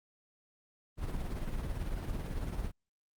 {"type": "noise with tremolo", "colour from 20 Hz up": "brown", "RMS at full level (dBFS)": -34, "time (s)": [0.97, 2.72], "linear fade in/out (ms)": 50, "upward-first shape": "sine", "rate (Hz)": 18, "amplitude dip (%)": 45, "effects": ["Opus 32 kbps"]}